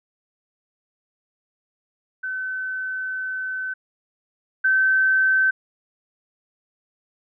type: tone pair in turn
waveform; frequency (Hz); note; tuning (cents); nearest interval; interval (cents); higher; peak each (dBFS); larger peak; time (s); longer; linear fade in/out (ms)
sine; 1522 / 1539.7; F#6 / G6; +48 / -32; unison; 20; second; -25 / -15; second; 2.23-3.74 / 4.64-5.51; first; 10
effects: none